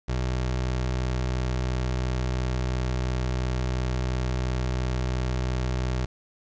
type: tone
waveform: 25% pulse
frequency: 62.9 Hz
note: B1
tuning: 32 cents sharp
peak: -21 dBFS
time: 0.08-6.06 s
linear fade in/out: 10 ms
effects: resampled to 16000 Hz + 9-bit